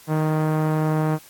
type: tone with low-pass filter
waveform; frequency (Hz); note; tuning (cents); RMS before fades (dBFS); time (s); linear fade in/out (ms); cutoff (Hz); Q
sawtooth; 155.56; D#3; 0; -21; 0.07-1.19; 50; 1100; 1.1
effects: white hiss -48 dBFS RMS until 1.29 s + AAC 64 kbps